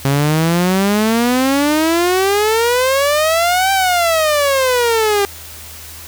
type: exponential two-way sweep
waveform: sawtooth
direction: up then down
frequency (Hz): 135.4 to 785 to 396.3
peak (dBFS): -8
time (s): 0.05-5.25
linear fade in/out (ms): 0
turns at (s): 3.72
effects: added 80 Hz sine -38 dBFS peak until 6.07 s + white hiss -34 dBFS RMS until 6.07 s